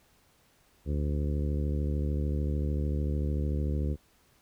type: harmonic tone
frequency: 73.42 Hz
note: D2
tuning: in tune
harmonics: 1 / 2 / 3 / 4 / 5 / 6 / 7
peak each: -28 / -34 / -38 / -40 / -42 / -44 / -45 dBFS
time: 0.85-3.97 s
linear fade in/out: 50 ms
effects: pink hiss -65 dBFS RMS until 4.41 s